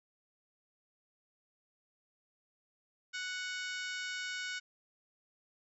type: harmonic tone with a mistuned harmonic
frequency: 740 Hz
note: F#5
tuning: in tune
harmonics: 2 / 3 / 4 / 5 / 6 / 7 / 8 / 9 / 10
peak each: -40 / -44 / -46 / -48 / -50 / -51 / -52 / -53 / -54 dBFS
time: 3.13-4.6 s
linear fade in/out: 20 ms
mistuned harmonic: 8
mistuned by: -70 cents
effects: none